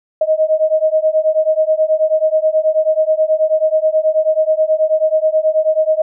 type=beating tone pair; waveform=sine; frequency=622.3 / 631.6 Hz; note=D#5 / D#5; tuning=0 / +26 cents; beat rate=9.3 Hz; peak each=-14 dBFS; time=0.21-6.02 s; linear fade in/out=5 ms; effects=none